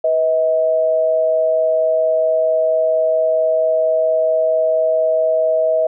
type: tone pair together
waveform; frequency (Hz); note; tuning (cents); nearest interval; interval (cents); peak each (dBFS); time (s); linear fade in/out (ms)
sine; 493.9 / 638.3; B4 / D#5; 0 / +44; major third; 444; -21 / -13; 0.04-5.87; 5
effects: none